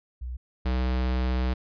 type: tone pair in turn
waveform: sine / square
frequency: 61.74 / 63.15 Hz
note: B1 / B1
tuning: 0 / +39 cents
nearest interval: unison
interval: 39 cents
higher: second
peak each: -31 / -24 dBFS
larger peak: second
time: 0.21-0.37 / 0.65-1.54 s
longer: second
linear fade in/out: 10 ms
effects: resampled to 11025 Hz